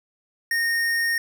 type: tone with tanh clipping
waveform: sine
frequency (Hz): 1846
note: A#6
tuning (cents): -17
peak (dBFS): -22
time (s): 0.51-1.18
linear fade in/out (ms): 2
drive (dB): 18
effects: none